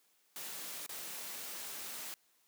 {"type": "noise with dropouts", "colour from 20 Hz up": "white", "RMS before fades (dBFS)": -44, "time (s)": [0.36, 2.14], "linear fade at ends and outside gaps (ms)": 0, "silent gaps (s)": [0.863, 0.893], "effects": ["white hiss -72 dBFS RMS until 2.47 s", "high-pass 200 Hz 12 dB/octave"]}